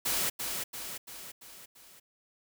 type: noise with echo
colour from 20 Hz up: white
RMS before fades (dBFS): -30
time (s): 0.05-0.3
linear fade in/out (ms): 10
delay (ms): 340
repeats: 5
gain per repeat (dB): -5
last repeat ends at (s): 2
effects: none